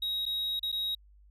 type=tone with dropouts; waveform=triangle; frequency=3799 Hz; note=A#7; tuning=32 cents sharp; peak=-28 dBFS; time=0.02-0.95 s; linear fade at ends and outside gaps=5 ms; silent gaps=0.255-0.262 / 0.595-0.629 / 0.718-0.725 s; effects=added 50 Hz sine -55 dBFS peak until 1.3 s